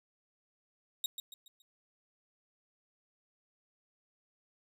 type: tone with echo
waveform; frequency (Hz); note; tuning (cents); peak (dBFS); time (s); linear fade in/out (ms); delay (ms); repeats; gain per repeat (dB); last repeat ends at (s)
sawtooth; 3770; A#7; +19; -28; 1.04-1.06; 2; 140; 4; -8; 1.62
effects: none